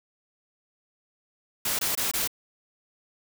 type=noise bursts; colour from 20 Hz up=white; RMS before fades=-27 dBFS; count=4; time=1.65-2.276 s; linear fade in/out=5 ms; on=140 ms; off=22 ms; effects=none